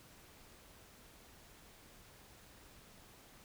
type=silence; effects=pink hiss -60 dBFS RMS until 3.44 s